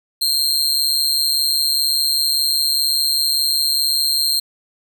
sawtooth tone with amplitude modulation, 4186 Hz, C8, in tune, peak -9 dBFS, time 0.21-4.4 s, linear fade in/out 10 ms, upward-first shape sine, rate 145 Hz, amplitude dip 80%, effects none

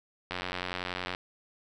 click train, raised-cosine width 0.3 ms, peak -17 dBFS, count 77, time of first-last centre 0.31-1.149 s, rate 90.6 Hz, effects none

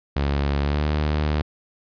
sawtooth tone with pitch glide, 70.7 to 75.34 Hz, C#2 to D2, +35 to +45 cents, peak -16 dBFS, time 0.16-1.42 s, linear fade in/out 5 ms, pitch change +110 cents, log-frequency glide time 0.61-0.85 s, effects resampled to 11025 Hz

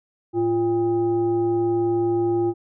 sine tone with frequency modulation, 346.7 Hz, F4, 13 cents flat, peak -18 dBFS, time 0.33-2.54 s, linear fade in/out 50 ms, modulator 456 Hz, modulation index 0.49, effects none

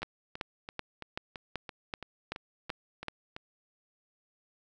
two click trains, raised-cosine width 0.3 ms, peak -18 / -24 dBFS, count 9 / 11, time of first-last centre 0.03-3.083 / 0.02-3.364 s, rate 2.62 / 2.99 Hz, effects none

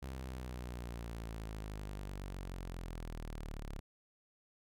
sawtooth linear sweep, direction down, 66.3 to 34.65 Hz, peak -38 dBFS, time 0.02-3.8 s, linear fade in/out 10 ms, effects none

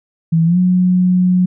sine tone with pitch glide, 163.9 to 181.86 Hz, E3 to F#3, -10 to -30 cents, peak -9 dBFS, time 0.32-1.46 s, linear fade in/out 10 ms, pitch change +180 cents, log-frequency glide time 0.45-0.58 s, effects none

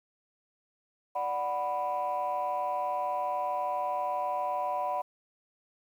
sine chord, B minor, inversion first, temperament equal, 587.3 / 740 / 987.8 Hz, D5 / F#5 / B5, 0 / 0 / 0 cents, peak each -34 / -31 / -31 dBFS, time 1.15-5.02 s, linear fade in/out 10 ms, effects tanh soft clip ceiling -23 dBFS + 10-bit

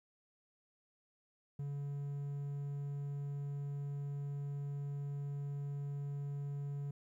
triangle tone, 142.1 Hz, C#3, 43 cents sharp, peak -36 dBFS, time 1.59-6.91 s, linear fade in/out 5 ms, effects 13-bit

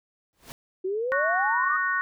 pink noise with exponential growth, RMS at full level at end -38 dBFS, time 0.33-0.52 s, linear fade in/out 0 ms, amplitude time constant 40 ms
sine exponential sweep, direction up, 363.5 to 1264 Hz, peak -25 dBFS, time 0.84-1.77 s, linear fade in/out 10 ms
sine chord, F# major, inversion second, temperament just, 1110 / 1480 / 1850 Hz, C#6 / F#6 / A#6, +2 / 0 / -14 cents, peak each -28 / -26 / -28 dBFS, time 1.12-2.01 s, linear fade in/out 0 ms
effects none

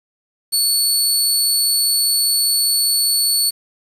20% pulse tone, 4435 Hz, C#8, in tune, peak -8 dBFS, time 0.52-3.51 s, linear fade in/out 20 ms, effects resampled to 32000 Hz + 7-bit

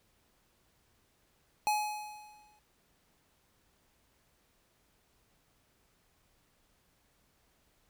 square tone with exponential decay, 843 Hz, G#5, 26 cents sharp, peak -26 dBFS, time 1.67-2.59 s, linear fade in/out 0 ms, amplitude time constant 200 ms, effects pink hiss -71 dBFS RMS until 7.89 s

